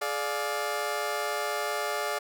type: chord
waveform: 20% pulse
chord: D diminished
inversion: second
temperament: just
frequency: 422.9 / 587.3 / 704.8 Hz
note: Ab4 / D5 / F5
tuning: +31 / 0 / +16 cents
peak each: -29 / -27 / -29 dBFS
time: 0.01-2.19 s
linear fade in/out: 10 ms
effects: none